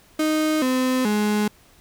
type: tone with pitch steps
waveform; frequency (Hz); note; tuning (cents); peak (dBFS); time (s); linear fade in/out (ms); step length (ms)
35% pulse; 310.2 / 256.8 / 209.8; D#4 / C4 / G#3; -5 / -32 / +18; -17; 0.19-1.48; 5; 430
effects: pink hiss -54 dBFS RMS until 1.8 s